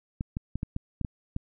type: clicks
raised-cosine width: 5 ms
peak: -18 dBFS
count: 8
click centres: 0.209 / 0.369 / 0.556 / 0.631 / 0.764 / 1.013 / 1.048 / 1.364 s
effects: none